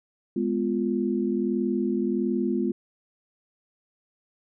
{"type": "chord", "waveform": "sine", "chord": "F diminished", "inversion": "first", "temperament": "equal with one note detuned", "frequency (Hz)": [207.7, 249.1, 349.2], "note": ["Ab3", "Cb4", "F4"], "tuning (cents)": [0, 15, 0], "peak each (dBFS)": -27, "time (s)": [0.36, 2.72], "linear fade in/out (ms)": 5, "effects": []}